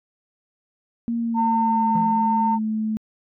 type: tone with pitch glide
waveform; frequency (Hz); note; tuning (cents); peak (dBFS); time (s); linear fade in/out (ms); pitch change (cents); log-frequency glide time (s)
sine; 233.1 to 217.5; A#3 to A3; 0 to -20; -21; 1.08-2.97; 0; -120; 1.18-1.95
type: tone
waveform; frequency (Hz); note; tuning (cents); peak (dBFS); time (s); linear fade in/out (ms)
sine; 907; A#5; -48; -18; 1.34-2.59; 50
type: tone with exponential decay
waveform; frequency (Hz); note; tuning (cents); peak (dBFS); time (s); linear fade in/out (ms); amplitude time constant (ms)
triangle; 171.5; F3; -31; -20; 1.95-2.41; 5; 100
effects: tanh soft clip ceiling -7 dBFS